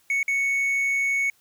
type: tone with dropouts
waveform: triangle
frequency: 2217 Hz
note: C#7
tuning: in tune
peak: -19 dBFS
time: 0.1-1.3 s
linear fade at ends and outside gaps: 2 ms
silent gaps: 0.23-0.28 s
effects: white hiss -62 dBFS RMS until 1.4 s